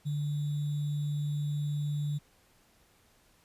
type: tone with sample-and-hold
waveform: sine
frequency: 146.83 Hz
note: D3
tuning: in tune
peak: -29 dBFS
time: 0.05-2.19 s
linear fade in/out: 20 ms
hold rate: 3675 Hz
effects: pink hiss -65 dBFS RMS until 3.44 s + resampled to 32000 Hz